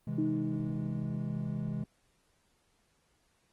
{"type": "chord", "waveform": "triangle", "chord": "C augmented", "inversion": "none", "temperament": "equal with one note detuned", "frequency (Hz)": [130.81, 162.36, 207.7], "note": ["C3", "E3", "G#3"], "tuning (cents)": [0, -26, 0], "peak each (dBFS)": -35, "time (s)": [0.07, 1.84], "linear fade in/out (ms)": 5}
{"type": "tone with exponential decay", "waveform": "sine", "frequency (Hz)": 311.9, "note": "D#4", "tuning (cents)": 4, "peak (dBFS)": -27, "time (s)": [0.18, 1.84], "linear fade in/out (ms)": 5, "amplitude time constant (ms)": 360}
{"effects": ["pink hiss -72 dBFS RMS until 3.52 s", "Opus 24 kbps"]}